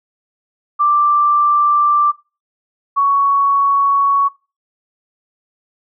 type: tone pair in turn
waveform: sine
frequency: 1177 / 1116.7 Hz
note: D6 / C#6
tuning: +3 / +12 cents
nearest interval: minor second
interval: 91 cents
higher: first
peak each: -10 dBFS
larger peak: neither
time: 0.79-2.12 / 2.96-4.29 s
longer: neither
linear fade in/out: 20 ms
effects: noise-tail reverb RT60 0.3 s tail -21 dB re dry